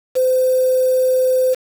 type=tone with quantisation; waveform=sine; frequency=513 Hz; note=C5; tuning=34 cents flat; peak=-12 dBFS; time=0.15-1.55 s; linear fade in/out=20 ms; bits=5; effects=none